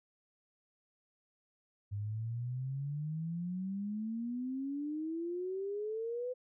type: exponential sweep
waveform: sine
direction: up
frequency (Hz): 100 to 508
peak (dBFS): -35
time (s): 1.91-6.34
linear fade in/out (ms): 20
effects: none